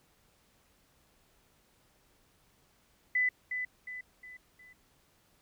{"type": "tone with echo", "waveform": "sine", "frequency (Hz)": 2000, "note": "B6", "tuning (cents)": 21, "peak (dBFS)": -25, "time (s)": [3.15, 3.29], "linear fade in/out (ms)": 5, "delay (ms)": 360, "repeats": 4, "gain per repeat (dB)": -7, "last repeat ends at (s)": 4.73, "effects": ["pink hiss -68 dBFS RMS until 5.41 s"]}